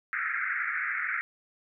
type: band-pass noise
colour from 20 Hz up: white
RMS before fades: -31 dBFS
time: 0.13-1.21 s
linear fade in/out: 0 ms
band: 1300 to 2200 Hz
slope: 96 dB/octave
effects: none